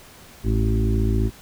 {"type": "harmonic tone with a mistuned harmonic", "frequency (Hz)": 54.5, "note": "A1", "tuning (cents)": -16, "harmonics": [1, 2, 4, 5, 6, 7], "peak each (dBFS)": [-20, -22, -27, -31, -31, -30], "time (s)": [0.43, 1.31], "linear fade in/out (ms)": 50, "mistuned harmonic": 1, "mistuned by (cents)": -42, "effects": ["pink hiss -46 dBFS RMS until 1.41 s"]}